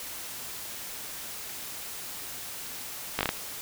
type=slowing click train; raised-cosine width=0.3 ms; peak=-9 dBFS; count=5; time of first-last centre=3.19-3.291 s; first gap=18 ms; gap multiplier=1.23; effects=white hiss -39 dBFS RMS until 3.61 s